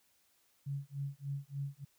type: tone with tremolo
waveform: sine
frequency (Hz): 140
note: C#3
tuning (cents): +18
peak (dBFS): -34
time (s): 0.66-1.85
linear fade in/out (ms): 10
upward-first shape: sine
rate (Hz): 3.4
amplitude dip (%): 100
effects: white hiss -72 dBFS RMS until 1.98 s